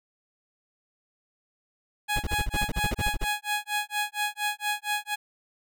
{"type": "tone with tremolo", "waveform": "15% pulse", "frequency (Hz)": 834, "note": "G#5", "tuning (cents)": 7, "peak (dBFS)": -18, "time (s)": [2.08, 5.16], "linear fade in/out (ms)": 20, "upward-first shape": "sine", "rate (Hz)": 4.3, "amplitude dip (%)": 100}
{"type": "noise bursts", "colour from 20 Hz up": "brown", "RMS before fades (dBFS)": -27, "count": 15, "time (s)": [2.16, 3.245], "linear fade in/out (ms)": 5, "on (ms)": 35, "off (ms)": 40}
{"effects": []}